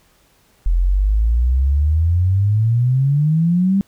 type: exponential sweep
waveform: sine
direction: up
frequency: 41.15 to 200 Hz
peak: -12 dBFS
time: 0.66-3.81 s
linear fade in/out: 0 ms
effects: pink hiss -56 dBFS RMS until 3.87 s